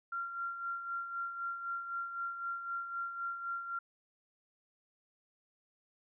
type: tone with tremolo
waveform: sine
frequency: 1379 Hz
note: F6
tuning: 22 cents flat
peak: -34 dBFS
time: 0.12-3.79 s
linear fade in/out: 5 ms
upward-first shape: sine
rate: 3.9 Hz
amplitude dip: 55%
effects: none